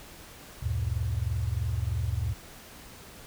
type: tone cluster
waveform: sine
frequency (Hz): 73.2 / 93 / 116.1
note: D2 / F#2 / A#2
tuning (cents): -5 / +9 / -7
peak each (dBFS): -31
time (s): 0.62-2.34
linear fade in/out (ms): 10
effects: pink hiss -48 dBFS RMS until 3.26 s